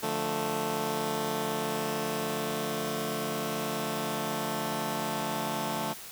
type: chord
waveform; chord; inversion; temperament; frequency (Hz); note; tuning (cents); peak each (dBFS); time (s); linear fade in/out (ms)
10% pulse; D minor; none; just; 146.83 / 176.2 / 220.2; D3 / F3 / A3; 0 / +16 / +2; -28 / -29 / -24; 0.02-5.94; 20
effects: white hiss -44 dBFS RMS until 6.11 s